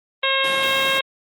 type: harmonic tone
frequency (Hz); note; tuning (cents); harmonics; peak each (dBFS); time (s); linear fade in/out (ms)
538; C5; +48; 1 / 2 / 3 / 4 / 5 / 6 / 7; -25 / -25 / -25 / -25 / -25 / -25 / -25; 0.23-1.01; 5
type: noise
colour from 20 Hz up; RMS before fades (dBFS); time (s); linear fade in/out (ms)
pink; -30; 0.44-0.99; 2
effects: high-pass 200 Hz 12 dB/octave + Opus 32 kbps